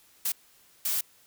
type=noise bursts at uneven times; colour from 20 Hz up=blue; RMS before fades=-28 dBFS; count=2; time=0.25-0.32 / 0.85-1.01 s; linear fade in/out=5 ms; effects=white hiss -60 dBFS RMS until 1.26 s